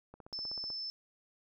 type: click train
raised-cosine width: 1 ms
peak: -36 dBFS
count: 10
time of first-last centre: 0.14-0.703 s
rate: 16 Hz
type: tone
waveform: sine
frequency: 5274 Hz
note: E8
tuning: in tune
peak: -37 dBFS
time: 0.33-0.9 s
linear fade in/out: 0 ms
effects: none